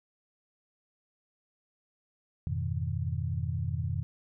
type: chord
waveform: sine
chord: F half-diminished seventh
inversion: none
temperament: equal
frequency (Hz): 87.31 / 103.83 / 123.47 / 155.56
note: F2 / Ab2 / Cb3 / Eb3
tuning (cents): 0 / 0 / 0 / 0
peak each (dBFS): -33 / -37 / -34 / -36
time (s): 2.47-4.03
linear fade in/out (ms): 0
effects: none